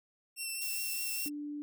10% pulse tone with vibrato, 2700 Hz, E7, 41 cents sharp, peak -28 dBFS, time 0.36-1.3 s, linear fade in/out 50 ms, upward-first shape sine, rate 4.9 Hz, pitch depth 16 cents each way
violet noise, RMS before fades -39 dBFS, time 0.61-1.29 s, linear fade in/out 10 ms
sine tone, 293.7 Hz, D4, in tune, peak -37 dBFS, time 1.26-1.62 s, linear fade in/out 0 ms
effects none

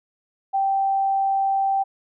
sine tone, 781 Hz, G5, 7 cents flat, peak -18 dBFS, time 0.53-1.84 s, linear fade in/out 20 ms, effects none

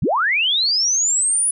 sine linear sweep, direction up, 74.6 to 10000 Hz, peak -15 dBFS, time 0.02-1.51 s, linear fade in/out 5 ms, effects none

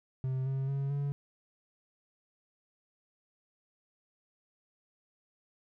triangle tone with pitch steps, 130.81 / 134.41 / 138.11 / 141.91 Hz, C3 / C3 / C#3 / C#3, 0 / +47 / -6 / +41 cents, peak -28 dBFS, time 0.24-1.12 s, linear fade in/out 0 ms, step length 220 ms, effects none

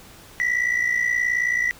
sine tone pair together, 1930 / 1988.8 Hz, B6 / B6, -40 / +12 cents, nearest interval minor second, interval 52 cents, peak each -20 / -20 dBFS, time 0.4-1.71 s, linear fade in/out 0 ms, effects tanh soft clip ceiling -16 dBFS + pink hiss -46 dBFS RMS until 1.79 s

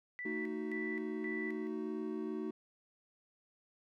sine tone with tremolo, 1975.5 Hz, B6, in tune, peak -40 dBFS, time 0.19-1.67 s, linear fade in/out 0 ms, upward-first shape square, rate 1.9 Hz, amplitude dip 80%
triangle chord, D# diminished, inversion second, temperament just, 224 / 311.1 / 373.4 Hz, A3 / D#4 / F#4, +31 / 0 / +16 cents, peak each -40 / -39 / -39 dBFS, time 0.25-2.51 s, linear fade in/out 5 ms
effects none

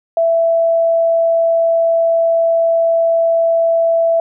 sine tone, 664 Hz, E5, 12 cents sharp, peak -10 dBFS, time 0.17-4.2 s, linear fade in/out 2 ms, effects none

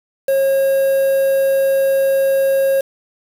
triangle tone with quantisation, 542 Hz, C#5, 39 cents flat, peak -10 dBFS, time 0.28-2.81 s, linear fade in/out 5 ms, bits 5, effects none

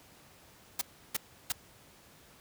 white noise bursts, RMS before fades -31 dBFS, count 3, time 0.79-1.522 s, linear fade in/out 5 ms, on 24 ms, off 330 ms, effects pink hiss -58 dBFS RMS until 2.4 s + high-pass 60 Hz 12 dB/octave

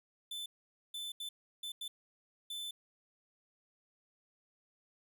45% pulse tone bursts at uneven times, 3520 Hz, A7, in tune, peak -40 dBFS, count 6, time 0.31-0.46 / 0.94-1.12 / 1.2-1.29 / 1.63-1.72 / 1.81-1.88 / 2.5-2.71 s, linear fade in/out 5 ms, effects none

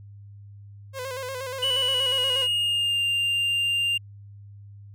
sawtooth tone with vibrato, 520 Hz, C5, 11 cents flat, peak -27 dBFS, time 0.93-2.48 s, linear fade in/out 50 ms, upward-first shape square, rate 8.4 Hz, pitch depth 58 cents each way
triangle tone with pitch glide, 2960 to 2794 Hz, F#7 to F7, 0 to 0 cents, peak -20 dBFS, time 1.62-3.98 s, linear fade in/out 10 ms, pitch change -100 cents, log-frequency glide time 1.78-3.02 s
effects added 101 Hz sine -42 dBFS peak until 4.94 s

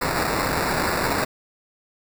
white noise with sample-and-hold, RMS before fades -23 dBFS, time 0.01-1.25 s, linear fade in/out 10 ms, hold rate 3150 Hz, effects none

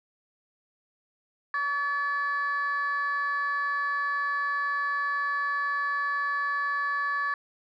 sine tone pair together, 1138 / 1724 Hz, C#6 / A6, +45 / -36 cents, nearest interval perfect fifth, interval 719 cents, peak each -27 dBFS, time 1.54-7.34 s, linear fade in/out 2 ms, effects tanh soft clip ceiling -21 dBFS

